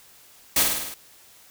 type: noise with echo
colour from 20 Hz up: white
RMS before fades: -19 dBFS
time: 0.56-0.63 s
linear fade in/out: 5 ms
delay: 52 ms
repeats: 6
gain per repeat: -3 dB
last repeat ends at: 0.942 s
effects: white hiss -52 dBFS RMS until 1.5 s